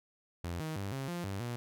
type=tone with pitch steps; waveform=sawtooth; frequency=86.1 / 157.6 / 98.9 / 135.2 / 174.3 / 97.8 / 120.1 Hz; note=F2 / D#3 / G2 / C#3 / F3 / G2 / B2; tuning=-24 / +23 / +16 / -43 / -3 / -4 / -48 cents; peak=-32 dBFS; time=0.44-1.56 s; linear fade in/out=0 ms; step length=160 ms; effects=none